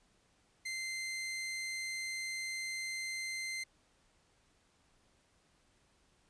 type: tone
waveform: sawtooth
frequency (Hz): 2080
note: C7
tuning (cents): -11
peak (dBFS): -34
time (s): 0.65-3.64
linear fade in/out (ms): 10
effects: pink hiss -71 dBFS RMS until 6.29 s + resampled to 22050 Hz